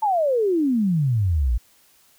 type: exponential sweep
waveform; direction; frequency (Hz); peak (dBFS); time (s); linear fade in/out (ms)
sine; down; 897 to 53.2; -17; 0.02-1.58; 10
effects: white hiss -57 dBFS RMS until 2.18 s